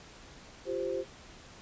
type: chord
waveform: sine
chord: F suspended second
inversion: none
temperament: equal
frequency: 349.2 / 392 / 523.3 Hz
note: F4 / G4 / C5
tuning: 0 / 0 / 0 cents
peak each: -37 / -35 / -34 dBFS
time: 0.65-1.05 s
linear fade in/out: 50 ms
effects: pink hiss -52 dBFS RMS until 1.61 s + resampled to 16000 Hz